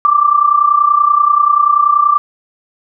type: tone with amplitude modulation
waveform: sine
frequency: 1174.7 Hz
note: D6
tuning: in tune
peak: -4 dBFS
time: 0.05-2.18 s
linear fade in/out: 0 ms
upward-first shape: sine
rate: 30.4 Hz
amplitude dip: 75%
effects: none